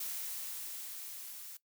blue noise with level ramp, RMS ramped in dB -39 to -48 dBFS, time 0-1.57 s, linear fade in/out 5 ms, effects noise-tail reverb RT60 0.1 s tail -18 dB re dry

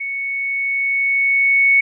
sine tone with level ramp, 2217 Hz, C#7, in tune, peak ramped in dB -22 to -9 dBFS, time 0-1.81 s, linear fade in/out 10 ms, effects none

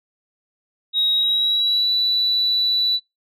sine tone with pitch glide, 3800 to 3957 Hz, A#7 to B7, +33 to +3 cents, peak -15 dBFS, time 0.93-3 s, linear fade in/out 50 ms, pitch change +70 cents, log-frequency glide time 1.14-1.91 s, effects noise-tail reverb RT60 0.2 s tail -22 dB re dry + tanh soft clip ceiling -11 dBFS

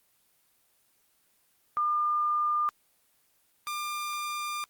sine / sawtooth tone pair in turn, 1204 / 1197.1 Hz, D6 / D6, +43 / +33 cents, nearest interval unison, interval 10 cents, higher first, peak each -24 / -28 dBFS, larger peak first, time 1.77-2.69 / 3.67-4.64 s, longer second, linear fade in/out 0 ms, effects white hiss -68 dBFS RMS until 4.69 s + Opus 24 kbps

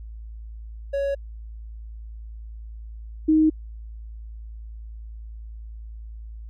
triangle / sine tone pair in turn, 557 / 312.6 Hz, C#5 / D#4, +8 / +8 cents, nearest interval minor seventh, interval 1000 cents, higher first, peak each -20 / -14 dBFS, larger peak second, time 0.93-1.15 / 3.28-3.5 s, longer neither, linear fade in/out 10 ms, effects added 55 Hz sine -35 dBFS peak until 6.49 s

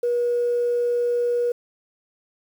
sine tone, 481.4 Hz, B4, 44 cents flat, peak -18 dBFS, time 0.03-1.52 s, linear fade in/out 5 ms, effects tanh soft clip ceiling -14 dBFS + 8-bit

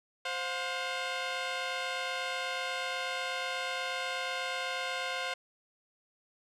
10% pulse tone pair together, 523.3 / 713.8 Hz, C5 / F5, 0 / +38 cents, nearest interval perfect fourth, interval 538 cents, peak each -27 dBFS, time 0.25-5.34 s, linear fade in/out 5 ms, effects low-pass 6000 Hz 12 dB/octave

